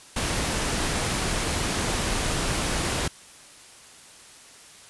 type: noise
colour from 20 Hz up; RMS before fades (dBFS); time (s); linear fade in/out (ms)
pink; -26; 0.16-3.08; 5
effects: white hiss -48 dBFS RMS until 4.89 s + resampled to 24000 Hz